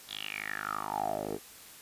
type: tone with band-pass filter sweep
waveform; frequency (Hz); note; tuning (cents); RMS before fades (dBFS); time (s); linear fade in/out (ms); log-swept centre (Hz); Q
10% pulse; 51.8; G#1; -4; -36; 0.07-1.39; 50; 3800 to 420; 7.8
effects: white hiss -51 dBFS RMS until 1.81 s + resampled to 32000 Hz